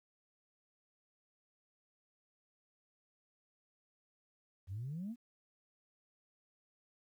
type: exponential sweep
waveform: sine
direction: up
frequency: 87.31 to 250 Hz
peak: -38 dBFS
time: 4.67-5.16 s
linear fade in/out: 50 ms
effects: tanh soft clip ceiling -35 dBFS + 12-bit